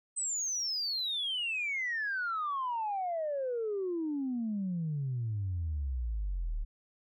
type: exponential sweep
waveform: sine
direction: down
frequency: 8250 to 35.38 Hz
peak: -30 dBFS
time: 0.16-6.65 s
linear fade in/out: 20 ms
effects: tanh soft clip ceiling -27 dBFS